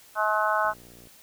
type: harmonic tone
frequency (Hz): 213.5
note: G#3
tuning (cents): +48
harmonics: 3 / 4 / 5 / 6 / 7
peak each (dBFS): -28 / -28 / -28 / -28 / -28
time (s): 0.15-0.74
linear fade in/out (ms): 50
type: click train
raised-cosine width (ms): 2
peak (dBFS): -38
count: 26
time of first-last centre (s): 0.65-1.072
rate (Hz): 59.3
effects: white hiss -53 dBFS RMS until 1.22 s